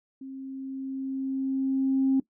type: tone with level ramp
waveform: sine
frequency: 267.2 Hz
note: C4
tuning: 36 cents sharp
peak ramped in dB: -37 to -18 dBFS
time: 0.21-2.2 s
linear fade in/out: 5 ms
effects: noise-tail reverb RT60 0.1 s tail -19 dB re dry + tanh soft clip ceiling -15 dBFS